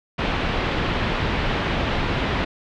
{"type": "low-pass noise", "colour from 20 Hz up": "pink", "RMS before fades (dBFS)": -23, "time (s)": [0.18, 2.45], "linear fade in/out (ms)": 10, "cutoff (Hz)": 3500, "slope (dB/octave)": 24, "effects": []}